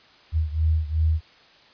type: beating tone pair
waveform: sine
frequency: 78.3 / 81 Hz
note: D#2 / E2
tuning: +11 / -30 cents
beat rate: 2.7 Hz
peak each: -21 / -24 dBFS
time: 0.32-1.21 s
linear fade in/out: 50 ms
effects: white hiss -53 dBFS RMS until 1.73 s + resampled to 11025 Hz